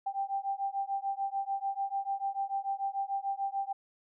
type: beating tone pair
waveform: sine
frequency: 784 / 790.8 Hz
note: G5 / G5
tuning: 0 / +15 cents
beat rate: 6.8 Hz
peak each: -34 / -34 dBFS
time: 0.06-3.73 s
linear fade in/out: 10 ms
effects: none